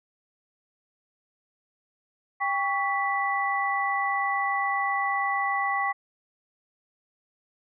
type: tone cluster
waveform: sine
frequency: 796 / 1123 / 1973 Hz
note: G5 / C#6 / B6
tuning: +26 / +22 / -2 cents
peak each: -28 dBFS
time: 2.4-5.93 s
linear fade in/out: 20 ms
effects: none